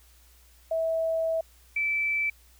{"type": "tone pair in turn", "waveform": "sine", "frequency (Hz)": [651, 2320], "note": ["E5", "D7"], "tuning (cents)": [-22, -22], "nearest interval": "octave + minor seventh", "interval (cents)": 2200, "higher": "second", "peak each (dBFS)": -24, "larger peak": "neither", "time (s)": [[0.71, 1.41], [1.76, 2.3]], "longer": "first", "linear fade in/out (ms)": 5, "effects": ["added 60 Hz sine -56 dBFS peak until 2.59 s", "white hiss -60 dBFS RMS until 2.59 s"]}